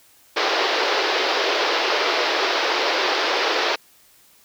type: band-pass noise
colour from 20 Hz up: pink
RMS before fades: -21 dBFS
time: 0.36-3.76 s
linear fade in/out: 10 ms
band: 350 to 5200 Hz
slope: 48 dB/octave
effects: white hiss -54 dBFS RMS until 4.44 s